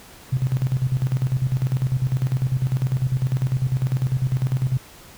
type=tone with tremolo; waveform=sine; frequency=129.1 Hz; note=C3; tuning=23 cents flat; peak=-16 dBFS; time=0.32-4.78 s; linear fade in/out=10 ms; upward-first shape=square; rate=10 Hz; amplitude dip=75%; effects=pink hiss -45 dBFS RMS until 5.17 s